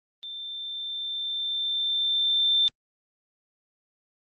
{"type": "tone with level ramp", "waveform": "sine", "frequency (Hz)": 3566, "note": "A7", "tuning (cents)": 22, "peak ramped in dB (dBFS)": [-35, -18], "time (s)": [0.23, 2.68], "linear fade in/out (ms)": 0, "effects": ["Opus 24 kbps"]}